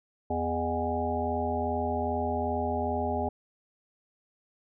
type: harmonic tone with a mistuned harmonic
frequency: 82.5 Hz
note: E2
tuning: 2 cents sharp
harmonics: 1 / 3 / 5 / 7 / 9 / 10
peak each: -34 / -34 / -34 / -34 / -34 / -34 dBFS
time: 0.3-3.29 s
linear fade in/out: 5 ms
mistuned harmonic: 7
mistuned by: +92 cents
effects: none